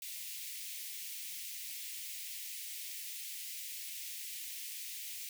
white high-pass noise, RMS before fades -44 dBFS, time 0.02-5.29 s, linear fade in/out 2 ms, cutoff 2000 Hz, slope 48 dB/octave, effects none

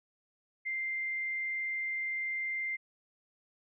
sine tone, 2093 Hz, C7, in tune, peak -32 dBFS, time 0.65-2.77 s, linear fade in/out 20 ms, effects none

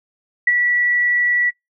sine tone with ADSR envelope, 1948 Hz, B6, 24 cents flat, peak -9 dBFS, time 0.47-1.51 s, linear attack 5 ms, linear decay 34 ms, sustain -5 dB, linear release 24 ms, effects noise-tail reverb RT60 0.2 s tail -26 dB re dry

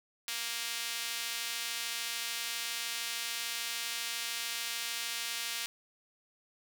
sawtooth tone with high-pass filter, 233.1 Hz, A#3, in tune, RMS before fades -37 dBFS, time 0.28-5.66 s, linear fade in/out 0 ms, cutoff 2800 Hz, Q 0.89, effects none

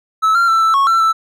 triangle tone with pitch steps, 1303 / 1380 / 1334 / 1323 / 1102 / 1344 / 1323 Hz, E6 / F6 / E6 / E6 / C#6 / E6 / E6, -20 / -21 / +20 / +6 / -11 / +33 / +6 cents, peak -8 dBFS, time 0.22-1.13 s, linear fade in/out 20 ms, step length 130 ms, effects none

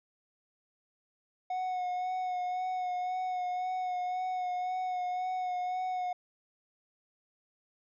triangle tone with vibrato, 732 Hz, F#5, 19 cents flat, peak -29 dBFS, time 1.5-6.13 s, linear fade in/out 5 ms, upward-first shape sine, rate 1.9 Hz, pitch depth 23 cents each way, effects resampled to 16000 Hz

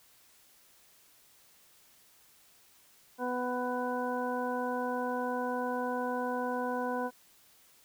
harmonic tone, 248.7 Hz, B3, 12 cents sharp, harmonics 1 / 2 / 3 / 4 / 6, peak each -36 / -35 / -38 / -37 / -41 dBFS, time 3.18-7.11 s, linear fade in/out 50 ms, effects white hiss -62 dBFS RMS until 7.84 s

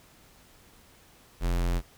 square tone, 43.46 Hz, F1, 8 cents flat, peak -25 dBFS, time 1.4-1.82 s, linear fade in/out 50 ms, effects pink hiss -57 dBFS RMS until 1.97 s

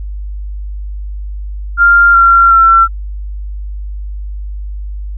sine tone with pitch steps, 1395 / 1371.8 / 1349 Hz, F6 / F6 / E6, -2 / -31 / +40 cents, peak -3 dBFS, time 1.77-2.88 s, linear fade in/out 50 ms, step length 370 ms, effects added 50 Hz sine -19 dBFS peak until 5.17 s

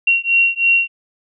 sine beating tone pair, 2743 / 2746.1 Hz, F7 / F7, -32 / -30 cents, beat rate 3.1 Hz, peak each -15 dBFS, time 0.07-0.88 s, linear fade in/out 5 ms, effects none

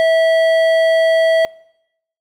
sine tone with hard clipping, 652 Hz, E5, 19 cents flat, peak -12 dBFS, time 0-1.45 s, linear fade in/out 0 ms, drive 10 dB, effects noise-tail reverb RT60 0.8 s tail -24 dB re dry

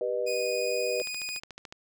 sine chord, G augmented, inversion none, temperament just, 392 / 490 / 612.5 Hz, G4 / B4 / D#5, 0 / -14 / -27 cents, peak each -34 / -29 / -32 dBFS, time 0.01-1.02 s, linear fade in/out 2 ms
20% pulse tone, 2479 Hz, D#7, 7 cents flat, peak -28 dBFS, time 0.26-1.4 s, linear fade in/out 20 ms
click train, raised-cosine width 0.2 ms, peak -24 dBFS, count 11, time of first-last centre 1-1.725 s, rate 13.8 Hz
effects none

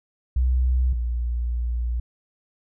sine tone pair in turn, 63 / 59.46 Hz, B1 / A#1, +35 / +35 cents, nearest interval minor second, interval 100 cents, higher first, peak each -17 / -22 dBFS, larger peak first, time 0.36-0.93 / 0.93-2 s, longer second, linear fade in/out 5 ms, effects none

